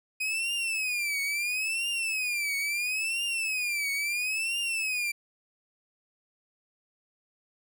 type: tone with vibrato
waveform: 40% pulse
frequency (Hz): 2500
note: D#7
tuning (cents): +8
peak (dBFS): -27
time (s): 0.2-5.12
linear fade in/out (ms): 10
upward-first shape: triangle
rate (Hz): 0.74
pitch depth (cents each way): 210
effects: none